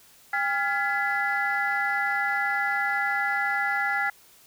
sine tone cluster, 803 / 1391 / 1694 / 2002 Hz, G5 / F6 / G#6 / B6, +41 / -7 / +34 / +23 cents, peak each -28 dBFS, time 0.33-4.1 s, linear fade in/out 5 ms, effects tanh soft clip ceiling -15 dBFS + white hiss -55 dBFS RMS until 4.46 s

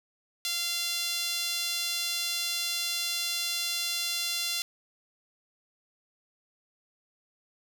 sawtooth tone with high-pass filter, 690 Hz, F5, 21 cents flat, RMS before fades -31 dBFS, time 0.45-4.62 s, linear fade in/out 0 ms, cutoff 3700 Hz, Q 1.6, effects none

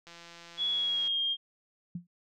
click train, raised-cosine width 0.2 ms, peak -32 dBFS, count 172, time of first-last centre 0.07-1.076 s, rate 170 Hz
sine tone with pitch glide, 3370 to 3218 Hz, G#7 to G7, +25 to +45 cents, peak -27 dBFS, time 0.57-1.37 s, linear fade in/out 50 ms, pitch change -80 cents, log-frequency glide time 0.7-1.2 s
sine tone with exponential decay, 174.61 Hz, F3, in tune, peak -31 dBFS, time 1.95-2.07 s, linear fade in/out 5 ms, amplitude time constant 25 ms
effects none

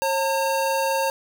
square tone pair together, 540 / 908.2 Hz, C#5 / A#5, -45 / -45 cents, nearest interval major sixth, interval 900 cents, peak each -24 dBFS, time 0.02-1.1 s, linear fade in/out 0 ms, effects none

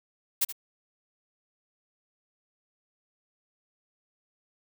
blue noise with echo, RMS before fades -24 dBFS, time 0.41-0.45 s, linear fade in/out 10 ms, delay 76 ms, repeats 1, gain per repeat -13 dB, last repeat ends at 0.526 s, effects none

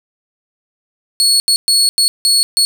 30% pulse tone bursts at uneven times, 4372 Hz, C#8, 25 cents flat, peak -6 dBFS, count 6, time 1.2-1.4 / 1.48-1.56 / 1.68-1.89 / 1.98-2.08 / 2.25-2.43 / 2.57-2.65 s, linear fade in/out 0 ms, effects none

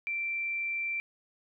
sine tone, 2349 Hz, D7, in tune, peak -30 dBFS, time 0.07-1 s, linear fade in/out 0 ms, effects none

